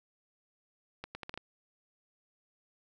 accelerating click train, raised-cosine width 0.3 ms, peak -24 dBFS, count 6, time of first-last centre 1.04-1.376 s, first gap 110 ms, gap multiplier 0.75, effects none

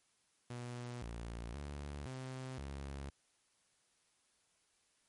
sawtooth tone with pitch steps, 121.7 / 57.7 / 72 / 130.1 / 69.3 Hz, B2 / A#1 / D2 / C3 / C#2, -25 / -17 / -34 / -9 / 0 cents, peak -39 dBFS, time 0.5-3.1 s, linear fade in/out 5 ms, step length 520 ms, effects white hiss -75 dBFS RMS until 5.08 s + MP3 48 kbps

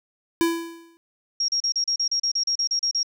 square tone with exponential decay, 334.1 Hz, E4, 23 cents sharp, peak -16 dBFS, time 0.41-0.97 s, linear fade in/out 0 ms, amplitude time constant 120 ms
sine tone bursts, 5588 Hz, F8, in tune, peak -20 dBFS, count 14, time 1.4-3.031 s, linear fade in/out 5 ms, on 84 ms, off 35 ms
effects none

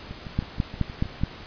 two click trains, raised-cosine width 5 ms, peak -10 / -24 dBFS, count 5 / 8, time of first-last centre 0.39-1.236 / 0.11-1.214 s, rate 4.73 / 6.34 Hz, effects pink hiss -42 dBFS RMS until 1.46 s + resampled to 11025 Hz

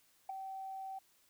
sine tone with ADSR envelope, 770 Hz, G5, 31 cents flat, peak -33 dBFS, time 0.29-0.99 s, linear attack 6 ms, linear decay 8 ms, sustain -8 dB, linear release 8 ms, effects tanh soft clip ceiling -32 dBFS + white hiss -70 dBFS RMS until 1.29 s

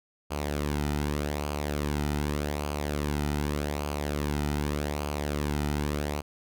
sawtooth tone with flanger, 73.42 Hz, D2, in tune, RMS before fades -30 dBFS, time 0.3-6.22 s, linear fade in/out 20 ms, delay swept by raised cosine 0.53 to 1.83 ms, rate 0.84 Hz, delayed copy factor -0.55, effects none

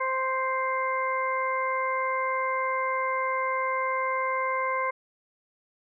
harmonic tone, 523.3 Hz, C5, in tune, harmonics 1 / 2 / 3 / 4, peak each -31 / -27 / -37 / -32 dBFS, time 0-4.91 s, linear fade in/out 10 ms, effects none

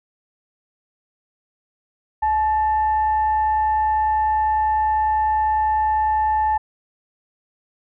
sine tone with frequency modulation, 862 Hz, A5, 36 cents flat, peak -16 dBFS, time 2.22-6.58 s, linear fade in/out 10 ms, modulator 930 Hz, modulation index 0.27, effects none

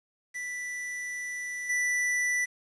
square tone with level steps, 1975.5 Hz, B6, in tune, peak -34 / -26 dBFS, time 0.34-2.46 s, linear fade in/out 20 ms, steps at 1.69 s, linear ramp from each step 10 ms, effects resampled to 22050 Hz + 9-bit

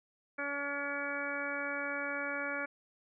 harmonic tone, 284 Hz, C#4, 42 cents sharp, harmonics 1 / 2 / 3 / 4 / 5 / 6 / 7 / 8, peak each -44 / -41 / -48 / -45 / -39 / -41 / -51 / -41 dBFS, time 0.38-2.66 s, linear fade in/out 10 ms, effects none

